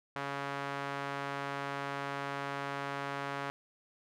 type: tone with band-pass filter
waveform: sawtooth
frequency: 140 Hz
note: C#3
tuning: 18 cents sharp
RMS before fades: -38 dBFS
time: 0.16-3.5 s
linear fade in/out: 0 ms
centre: 1300 Hz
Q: 1
effects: none